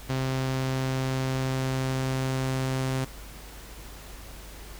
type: tone with low-pass filter sweep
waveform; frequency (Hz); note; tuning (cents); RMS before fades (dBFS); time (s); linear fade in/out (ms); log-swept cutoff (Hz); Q
sawtooth; 131.5; C3; +9; -28; 0.09-3.05; 10; 5800 to 9400; 1
effects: added 50 Hz sine -43 dBFS peak until 4.79 s + pink hiss -46 dBFS RMS until 4.79 s